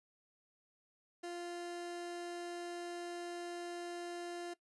30% pulse tone, 348 Hz, F4, 6 cents flat, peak -39 dBFS, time 1.23-4.54 s, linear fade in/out 10 ms, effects noise-tail reverb RT60 0.1 s tail -19 dB re dry + resampled to 24000 Hz

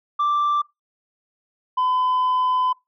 sine tone pair in turn, 1174.7 / 1011.6 Hz, D6 / B5, 0 / +41 cents, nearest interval minor third, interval 259 cents, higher first, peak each -15 dBFS, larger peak neither, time 0.19-0.62 / 1.77-2.73 s, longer second, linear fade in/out 10 ms, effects noise-tail reverb RT60 0.2 s tail -24 dB re dry + tanh soft clip ceiling -16 dBFS

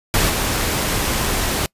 pink noise with level steps, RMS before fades -17 / -20 dBFS, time 0.14-1.66 s, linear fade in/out 0 ms, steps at 0.29 s, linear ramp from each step 10 ms, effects noise-tail reverb RT60 0.1 s tail -25 dB re dry + resampled to 32000 Hz

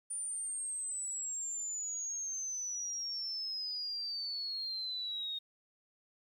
sine exponential sweep, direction down, 9320 to 3706 Hz, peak -36 dBFS, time 0.1-5.39 s, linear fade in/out 10 ms, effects 11-bit

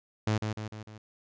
sawtooth tone with echo, 107.8 Hz, A2, 35 cents flat, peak -21 dBFS, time 0.27-0.38 s, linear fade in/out 5 ms, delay 150 ms, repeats 4, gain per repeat -5 dB, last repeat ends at 0.98 s, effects resampled to 16000 Hz

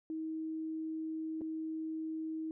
sine tone with dropouts, 317.9 Hz, D#4, 37 cents sharp, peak -36 dBFS, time 0.1-2.51 s, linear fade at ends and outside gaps 1 ms, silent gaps 1.41-1.416 s, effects none

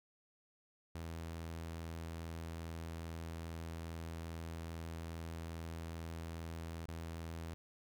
sawtooth tone with dropouts, 82.41 Hz, E2, in tune, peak -39 dBFS, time 0.95-7.54 s, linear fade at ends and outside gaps 0 ms, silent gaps 6.857-6.884 s, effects none

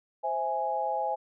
sine chord, C augmented, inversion none, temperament equal, 523.3 / 659.3 / 830.6 Hz, C5 / E5 / G#5, 0 / 0 / 0 cents, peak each -34 / -33 / -29 dBFS, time 0.23-1.16 s, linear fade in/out 20 ms, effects none

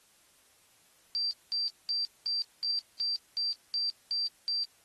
sine tone bursts, 4699 Hz, D8, in tune, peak -28 dBFS, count 10, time 1.15-4.64 s, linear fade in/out 0 ms, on 160 ms, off 210 ms, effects white hiss -64 dBFS RMS until 4.84 s + AAC 32 kbps

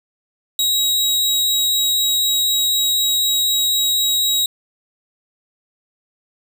sawtooth tone, 3826 Hz, A#7, 44 cents sharp, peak -12 dBFS, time 0.59-4.46 s, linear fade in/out 2 ms, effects none

